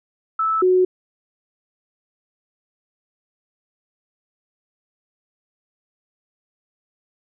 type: tone pair in turn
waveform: sine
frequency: 1311 / 367.9 Hz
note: E6 / F#4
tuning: -10 / -10 cents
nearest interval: octave + minor seventh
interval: 2200 cents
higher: first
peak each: -17 / -12 dBFS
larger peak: second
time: 0.39-0.62 / 0.62-0.85 s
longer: neither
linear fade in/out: 5 ms
effects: none